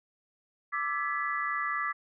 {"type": "chord", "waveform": "sine", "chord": "E dominant seventh", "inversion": "third", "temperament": "equal with one note detuned", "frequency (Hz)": [1174.7, 1318.5, 1697.1, 1975.5], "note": ["D6", "E6", "G#6", "B6"], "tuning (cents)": [0, 0, 37, 0], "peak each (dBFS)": [-32, -37, -36, -34], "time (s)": [0.72, 1.93], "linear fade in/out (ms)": 20, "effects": []}